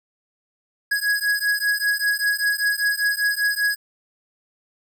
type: beating tone pair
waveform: square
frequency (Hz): 1661.2 / 1666.3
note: G#6 / G#6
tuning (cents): 0 / +5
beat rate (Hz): 5.1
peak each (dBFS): -23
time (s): 0.91-3.76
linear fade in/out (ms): 10
effects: none